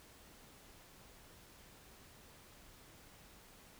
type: silence
effects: pink hiss -60 dBFS RMS until 3.79 s